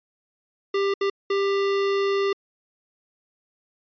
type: tone bursts at uneven times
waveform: square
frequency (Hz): 396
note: G4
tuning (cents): +18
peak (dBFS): -21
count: 3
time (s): 0.74-0.94 / 1.01-1.1 / 1.3-2.33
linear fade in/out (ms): 5
effects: resampled to 11025 Hz